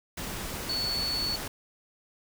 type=tone in noise; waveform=sine; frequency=4435 Hz; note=C#8; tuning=in tune; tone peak=-28 dBFS; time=0.69-1.36 s; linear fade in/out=5 ms; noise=pink; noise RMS=-36 dBFS; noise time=0.17-1.48 s; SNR=+5 dB; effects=none